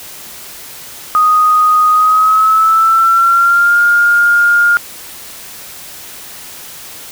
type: tone with pitch glide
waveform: sine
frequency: 1244.5 to 1413.1 Hz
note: D#6 to F6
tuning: 0 to +20 cents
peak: -6 dBFS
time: 1.15-4.77 s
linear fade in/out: 0 ms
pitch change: +220 cents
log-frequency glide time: 1.92-3.79 s
effects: white hiss -31 dBFS RMS until 7.11 s